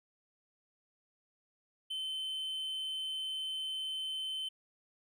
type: tone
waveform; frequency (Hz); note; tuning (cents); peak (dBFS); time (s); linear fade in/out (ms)
triangle; 3071; G7; -36; -34; 1.9-4.49; 10
effects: none